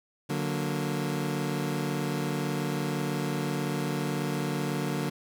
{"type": "chord", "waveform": "25% pulse", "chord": "D augmented", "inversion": "none", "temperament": "equal", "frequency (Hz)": [146.83, 185, 233.1], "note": ["D3", "F#3", "A#3"], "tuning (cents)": [0, 0, 0], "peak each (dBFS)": [-27, -30, -31], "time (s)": [0.29, 5.1], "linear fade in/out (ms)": 10, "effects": []}